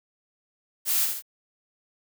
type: noise with echo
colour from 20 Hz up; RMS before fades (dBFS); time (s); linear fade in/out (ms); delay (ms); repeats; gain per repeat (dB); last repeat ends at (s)
blue; -24; 0.85-1.08; 50; 72; 2; -5; 1.224
effects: none